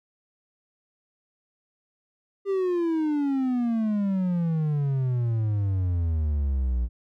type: exponential sweep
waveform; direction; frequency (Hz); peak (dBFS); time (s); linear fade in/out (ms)
triangle; down; 400 to 58; -20; 2.45-6.89; 50
effects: none